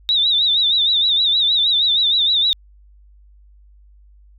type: tone with vibrato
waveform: sine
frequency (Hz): 3717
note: A#7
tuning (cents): -6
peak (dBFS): -13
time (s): 0.09-2.53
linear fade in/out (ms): 0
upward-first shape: sine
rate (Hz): 6.4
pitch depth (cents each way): 100
effects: added 50 Hz sine -45 dBFS peak until 4.38 s